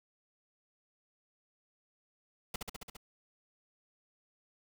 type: noise with echo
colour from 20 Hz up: pink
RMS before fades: -37 dBFS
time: 2.54-2.56 s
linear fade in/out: 5 ms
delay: 68 ms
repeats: 6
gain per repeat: -2 dB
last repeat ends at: 2.968 s
effects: none